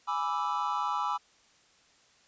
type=chord; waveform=triangle; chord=E dominant seventh; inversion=first; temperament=equal; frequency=830.6 / 987.8 / 1174.7 / 1318.5 Hz; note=G#5 / B5 / D6 / E6; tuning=0 / 0 / 0 / 0 cents; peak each=-33 / -31 / -32 / -33 dBFS; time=0.07-1.18 s; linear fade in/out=20 ms; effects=white hiss -63 dBFS RMS until 2.27 s + resampled to 16000 Hz